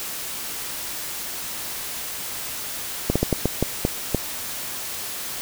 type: slowing click train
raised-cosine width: 2 ms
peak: -5 dBFS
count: 8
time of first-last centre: 3.1-4.147 s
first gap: 56 ms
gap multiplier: 1.32
effects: white hiss -31 dBFS RMS until 5.41 s